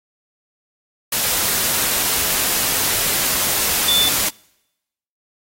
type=tone in noise; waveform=sine; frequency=3520 Hz; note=A7; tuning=in tune; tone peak=-14 dBFS; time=3.88-4.09 s; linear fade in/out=5 ms; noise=white; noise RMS=-19 dBFS; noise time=1.12-4.29 s; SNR=+2 dB; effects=noise-tail reverb RT60 0.9 s tail -26 dB re dry + AAC 48 kbps